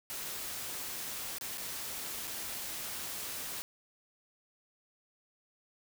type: noise with dropouts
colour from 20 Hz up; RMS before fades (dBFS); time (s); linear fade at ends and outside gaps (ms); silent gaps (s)
white; -40; 0.1-3.62; 0; 1.384-1.411 / 1.574-1.58 / 2.272-2.276
effects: none